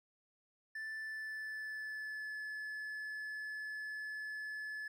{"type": "tone with pitch glide", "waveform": "triangle", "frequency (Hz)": [1760, 1721.8], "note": ["A6", "A6"], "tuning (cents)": [0, -38], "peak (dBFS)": -39, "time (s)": [0.75, 4.88], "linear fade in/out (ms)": 5, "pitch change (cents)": -38, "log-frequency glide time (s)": [0.98, 2.36], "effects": []}